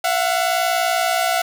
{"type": "tone pair together", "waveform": "sawtooth", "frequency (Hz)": [675.4, 736], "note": ["E5", "F#5"], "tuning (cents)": [42, -9], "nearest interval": "minor second", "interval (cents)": 149, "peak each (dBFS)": -16, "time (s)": [0.04, 1.42], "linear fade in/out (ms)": 5, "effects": []}